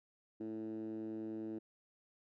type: tone with band-pass filter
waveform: 10% pulse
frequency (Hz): 110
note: A2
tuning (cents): 0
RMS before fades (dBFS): -43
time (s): 0.4-1.59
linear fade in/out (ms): 10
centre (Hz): 290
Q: 8.5
effects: none